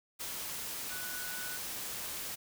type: tone in noise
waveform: sine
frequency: 1480 Hz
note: F#6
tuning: in tune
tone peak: -43 dBFS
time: 0.9-1.58 s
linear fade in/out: 20 ms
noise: white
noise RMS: -40 dBFS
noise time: 0.19-2.36 s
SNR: -6 dB
effects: none